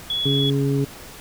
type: tone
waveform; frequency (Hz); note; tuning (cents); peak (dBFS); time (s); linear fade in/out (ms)
sine; 3377; G#7; +28; -21; 0.1-0.5; 2
type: harmonic tone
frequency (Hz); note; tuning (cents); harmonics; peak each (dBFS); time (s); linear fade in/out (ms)
138.9; C#3; +4; 1 / 2 / 3; -20 / -23 / -25; 0.25-0.85; 10
effects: pink hiss -40 dBFS RMS until 1.2 s